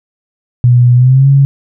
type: tone with pitch glide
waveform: sine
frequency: 122.5 to 138.3 Hz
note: B2 to C#3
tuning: -14 to -4 cents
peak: -3 dBFS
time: 0.64-1.45 s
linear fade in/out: 0 ms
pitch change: +210 cents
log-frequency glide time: 0.95-1.28 s
effects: none